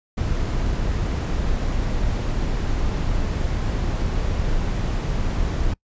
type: noise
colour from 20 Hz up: brown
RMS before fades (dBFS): -22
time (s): 0.17-5.74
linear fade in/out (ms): 10
effects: noise-tail reverb RT60 0.1 s tail -25 dB re dry + resampled to 16000 Hz